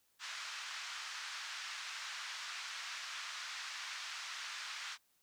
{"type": "band-pass noise", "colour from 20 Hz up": "pink", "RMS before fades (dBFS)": -45, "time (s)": [0.19, 4.98], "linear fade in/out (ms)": 50, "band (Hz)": [1200, 6300], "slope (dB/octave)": 24, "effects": ["white hiss -75 dBFS RMS until 5.22 s"]}